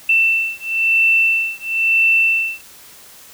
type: beating tone pair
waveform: sine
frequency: 2675 / 2676 Hz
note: E7 / E7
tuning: +25 / +25 cents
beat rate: 1 Hz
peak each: -16 dBFS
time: 0.09-2.61 s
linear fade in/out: 5 ms
effects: white hiss -42 dBFS RMS until 3.33 s